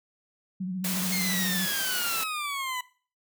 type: tone with vibrato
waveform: sine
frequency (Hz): 185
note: F#3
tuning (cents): 0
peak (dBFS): -28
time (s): 0.6-1.66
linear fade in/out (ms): 10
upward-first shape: sine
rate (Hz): 14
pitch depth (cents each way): 46
type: high-pass noise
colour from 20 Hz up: white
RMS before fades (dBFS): -31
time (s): 0.84-2.24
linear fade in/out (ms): 5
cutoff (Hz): 130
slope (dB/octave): 12
type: exponential sweep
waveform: 20% pulse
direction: down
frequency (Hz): 2172 to 987.8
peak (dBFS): -25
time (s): 1.12-2.81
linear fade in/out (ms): 5
effects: noise-tail reverb RT60 0.4 s tail -19 dB re dry